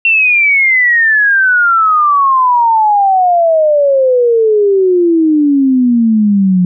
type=exponential sweep; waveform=sine; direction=down; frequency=2731 to 177.5 Hz; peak=-6 dBFS; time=0.05-6.65 s; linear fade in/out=2 ms; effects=none